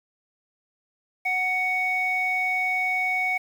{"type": "tone pair together", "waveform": "sine", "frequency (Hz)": [740, 2230], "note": ["F#5", "C#7"], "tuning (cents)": [0, 10], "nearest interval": "octave + perfect fifth", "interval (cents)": 1910, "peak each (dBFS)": [-27, -22], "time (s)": [1.25, 3.38], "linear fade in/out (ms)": 10, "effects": ["tanh soft clip ceiling -16 dBFS", "8-bit"]}